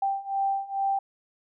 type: beating tone pair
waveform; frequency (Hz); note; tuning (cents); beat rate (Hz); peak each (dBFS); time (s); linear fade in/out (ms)
sine; 784 / 786.3; G5 / G5; 0 / +5; 2.3; -29 / -27; 0.02-0.99; 5
effects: none